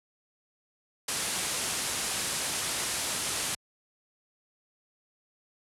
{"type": "low-pass noise", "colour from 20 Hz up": "white", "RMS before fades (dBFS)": -32, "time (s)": [1.08, 3.55], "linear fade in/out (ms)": 5, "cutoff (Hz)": 11000, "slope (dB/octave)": 48, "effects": ["high-pass 60 Hz 12 dB/octave"]}